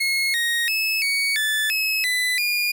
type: tone with pitch steps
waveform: 30% pulse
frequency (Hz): 2166 / 1875 / 2599 / 2240 / 1745 / 2576 / 1998 / 2425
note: C#7 / A#6 / E7 / C#7 / A6 / E7 / B6 / D#7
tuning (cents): -41 / +10 / -25 / +18 / -15 / -41 / +20 / -45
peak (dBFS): -17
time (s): 0-2.72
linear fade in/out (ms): 10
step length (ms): 340
effects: none